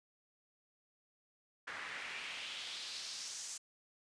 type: noise with band-pass filter sweep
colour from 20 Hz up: pink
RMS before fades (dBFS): -45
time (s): 1.67-3.58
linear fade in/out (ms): 10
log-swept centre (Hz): 1600 to 7100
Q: 2.2
effects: resampled to 22050 Hz

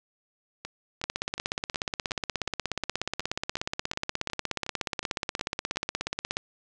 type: two click trains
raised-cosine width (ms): 0.2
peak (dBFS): -11 / -19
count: 90 / 15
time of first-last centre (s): 1.04-6.369 / 0.65-5.759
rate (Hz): 16.7 / 2.74
effects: resampled to 24000 Hz + 8-bit

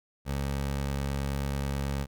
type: tone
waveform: 20% pulse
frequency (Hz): 69.3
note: C#2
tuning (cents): 0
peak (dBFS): -24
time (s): 0.25-2.07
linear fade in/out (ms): 50
effects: none

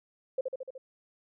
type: tone with echo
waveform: sine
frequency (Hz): 523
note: C5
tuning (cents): -1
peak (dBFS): -26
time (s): 0.38-0.41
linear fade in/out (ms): 5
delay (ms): 74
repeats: 5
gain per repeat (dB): -3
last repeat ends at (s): 0.78
effects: none

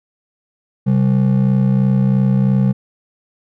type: ring-modulated tone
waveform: triangle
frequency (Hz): 163.9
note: E3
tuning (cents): -10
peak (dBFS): -6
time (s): 0.86-2.73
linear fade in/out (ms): 20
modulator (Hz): 31.5
effects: none

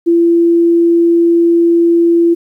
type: tone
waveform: sine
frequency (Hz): 338.9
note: E4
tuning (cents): +48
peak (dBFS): -6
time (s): 0.06-2.35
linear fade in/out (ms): 20
effects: 8-bit

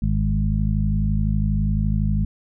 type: harmonic tone with a mistuned harmonic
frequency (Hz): 52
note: G#1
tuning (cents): +3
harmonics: 1 / 2 / 3 / 4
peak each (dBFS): -21 / -24 / -24 / -25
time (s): 0.02-2.25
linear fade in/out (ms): 5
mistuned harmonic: 1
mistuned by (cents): -53
effects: none

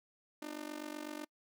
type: tone with amplitude modulation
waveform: sawtooth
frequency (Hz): 301.3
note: D4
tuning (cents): +44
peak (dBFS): -34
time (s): 0.42-1.25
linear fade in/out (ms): 5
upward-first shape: sine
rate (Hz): 48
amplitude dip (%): 90
effects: noise-tail reverb RT60 0.1 s tail -26 dB re dry

